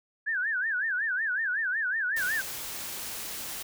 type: tone with vibrato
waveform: sine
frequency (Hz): 1631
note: G#6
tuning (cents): -32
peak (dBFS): -26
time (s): 0.26-2.42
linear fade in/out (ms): 20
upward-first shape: sine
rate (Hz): 5.4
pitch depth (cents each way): 200
type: noise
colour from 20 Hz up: white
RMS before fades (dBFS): -37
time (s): 2.16-3.63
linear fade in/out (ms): 10
effects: none